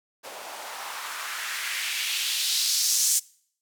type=noise with band-pass filter sweep; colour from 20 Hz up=blue; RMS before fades=-28 dBFS; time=0.23-3.2 s; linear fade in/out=20 ms; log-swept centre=540 to 7100 Hz; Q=1.9; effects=noise-tail reverb RT60 0.6 s tail -24 dB re dry